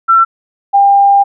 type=tone pair in turn; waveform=sine; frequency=1346 / 798.8 Hz; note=E6 / G5; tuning=+36 / +32 cents; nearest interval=major sixth; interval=904 cents; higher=first; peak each=-4 dBFS; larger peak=neither; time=0.08-0.25 / 0.73-1.24 s; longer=second; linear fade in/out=20 ms; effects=none